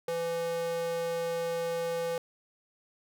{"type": "tone with high-pass filter", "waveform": "square", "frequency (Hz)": 167.8, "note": "E3", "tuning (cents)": 31, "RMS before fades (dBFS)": -32, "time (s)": [0.08, 2.18], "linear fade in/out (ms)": 2, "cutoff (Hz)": 420, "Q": 8.1, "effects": []}